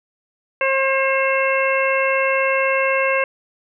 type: harmonic tone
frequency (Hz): 536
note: C5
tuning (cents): +42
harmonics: 1 / 2 / 3 / 4 / 5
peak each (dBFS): -19 / -23 / -24 / -23 / -23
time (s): 0.61-3.24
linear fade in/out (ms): 2
effects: none